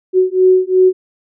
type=beating tone pair; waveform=sine; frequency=370 / 372.8 Hz; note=F#4 / F#4; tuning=0 / +13 cents; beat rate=2.8 Hz; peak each=-11 dBFS; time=0.13-0.93 s; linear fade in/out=50 ms; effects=none